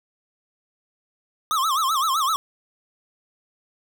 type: tone with vibrato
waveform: square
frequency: 1174.7 Hz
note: D6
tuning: in tune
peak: -20 dBFS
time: 1.51-2.36 s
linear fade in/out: 0 ms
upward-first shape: sine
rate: 7.8 Hz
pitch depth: 210 cents each way
effects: none